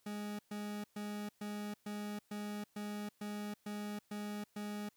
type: tone bursts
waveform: 40% pulse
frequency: 207.7 Hz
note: G#3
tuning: in tune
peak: -39 dBFS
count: 11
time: 0.06-4.89 s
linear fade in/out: 5 ms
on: 330 ms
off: 120 ms
effects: white hiss -74 dBFS RMS until 4.96 s